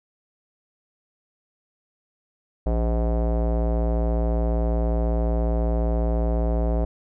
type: tone with low-pass filter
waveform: square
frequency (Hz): 57.3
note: A#1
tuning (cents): -29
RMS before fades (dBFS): -22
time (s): 2.66-6.85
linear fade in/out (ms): 5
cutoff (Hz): 630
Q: 2.8
effects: none